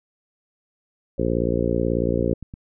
harmonic tone, 58.27 Hz, A#1, in tune, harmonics 1 / 2 / 3 / 4 / 5 / 6 / 7 / 8 / 9, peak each -28 / -28 / -28 / -28 / -28 / -28 / -28 / -28 / -28 dBFS, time 1.18-2.34 s, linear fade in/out 10 ms
click train, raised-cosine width 5 ms, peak -23 dBFS, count 5, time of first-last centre 2.09-2.539 s, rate 8.91 Hz
effects none

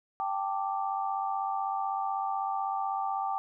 sine chord, G suspended second, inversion none, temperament equal, 784 / 880 / 1174.7 Hz, G5 / A5 / D6, 0 / 0 / 0 cents, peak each -31 / -35 / -35 dBFS, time 0.2-3.38 s, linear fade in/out 0 ms, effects none

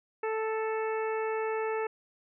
harmonic tone, 440 Hz, A4, in tune, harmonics 1 / 2 / 3 / 4 / 5 / 6, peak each -30 / -36 / -40 / -42 / -44 / -46 dBFS, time 0.23-1.87 s, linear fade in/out 5 ms, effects none

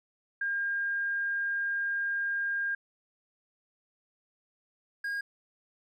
sine / triangle tone pair in turn, 1610 / 1625.9 Hz, G6 / G#6, +46 / -37 cents, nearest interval unison, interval 17 cents, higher second, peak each -28 / -29 dBFS, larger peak first, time 0.41-2.75 / 5.04-5.21 s, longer first, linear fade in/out 5 ms, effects none

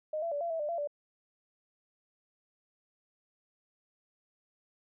sine tone with pitch steps, 617 / 673 / 578 / 681 / 652 / 595 / 680 / 583 Hz, D#5 / E5 / D5 / F5 / E5 / D5 / F5 / D5, -15 / +36 / -28 / -44 / -19 / +22 / -46 / -13 cents, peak -31 dBFS, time 0.13-0.874 s, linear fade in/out 5 ms, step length 93 ms, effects none

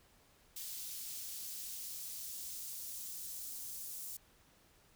white noise with high-pass filter sweep, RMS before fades -45 dBFS, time 0.56-4.17 s, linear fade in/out 5 ms, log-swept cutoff 3900 to 6900 Hz, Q 0.82, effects pink hiss -67 dBFS RMS until 4.95 s

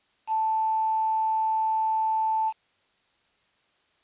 sine tone with quantisation, 880 Hz, A5, in tune, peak -22 dBFS, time 0.27-2.53 s, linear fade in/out 50 ms, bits 7, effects white hiss -67 dBFS RMS until 4.03 s + resampled to 8000 Hz

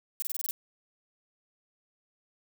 violet noise bursts, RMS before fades -32 dBFS, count 7, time 0.2-0.51 s, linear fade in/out 0 ms, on 22 ms, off 26 ms, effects none

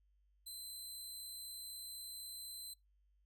15% pulse tone, 4066 Hz, B7, 50 cents sharp, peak -40 dBFS, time 0.46-2.74 s, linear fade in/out 10 ms, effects noise-tail reverb RT60 0.2 s tail -23 dB re dry + added 50 Hz sine -70 dBFS peak until 3.25 s

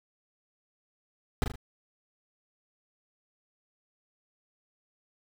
brown noise with echo, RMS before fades -24 dBFS, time 1.42-1.44 s, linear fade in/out 0 ms, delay 39 ms, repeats 3, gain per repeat -6 dB, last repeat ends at 1.557 s, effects none

